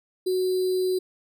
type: tone with sample-and-hold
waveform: sine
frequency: 370 Hz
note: F#4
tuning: in tune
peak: -21 dBFS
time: 0.26-0.99 s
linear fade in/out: 10 ms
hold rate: 4410 Hz
effects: none